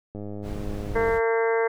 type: click train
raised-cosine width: 2 ms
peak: -23 dBFS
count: 99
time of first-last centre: 0.15-1.101 s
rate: 103 Hz
type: noise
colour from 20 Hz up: brown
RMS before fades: -33 dBFS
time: 0.42-1.21 s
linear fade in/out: 50 ms
type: harmonic tone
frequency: 227.5 Hz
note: A#3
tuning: 42 cents flat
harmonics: 2 / 3 / 4 / 5 / 6 / 7 / 8 / 9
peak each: -21 / -32 / -30 / -35 / -39 / -32 / -38 / -34 dBFS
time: 0.95-1.68 s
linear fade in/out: 10 ms
effects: none